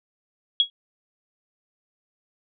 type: tone with exponential decay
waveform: sine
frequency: 3322 Hz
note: G#7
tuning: in tune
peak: -11 dBFS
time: 0.6-0.7 s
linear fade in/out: 1 ms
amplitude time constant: 20 ms
effects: none